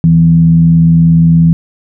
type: tone with frequency modulation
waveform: sine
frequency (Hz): 164.81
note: E3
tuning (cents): 0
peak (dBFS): -3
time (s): 0.04-1.53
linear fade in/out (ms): 0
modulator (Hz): 83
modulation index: 0.34
effects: none